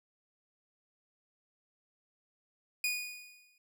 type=tone with exponential decay; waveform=sawtooth; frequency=2463 Hz; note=D#7; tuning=18 cents flat; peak=-25 dBFS; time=2.84-3.58 s; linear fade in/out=2 ms; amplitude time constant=160 ms; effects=none